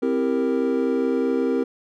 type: chord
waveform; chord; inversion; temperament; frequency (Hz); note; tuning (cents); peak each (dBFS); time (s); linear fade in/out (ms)
triangle; C dominant seventh; none; equal with one note detuned; 261.6 / 329.6 / 394.5 / 466.2; C4 / E4 / G4 / Bb4; 0 / 0 / +11 / 0; -21 / -26 / -24 / -22; 0.02-1.64; 10
effects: none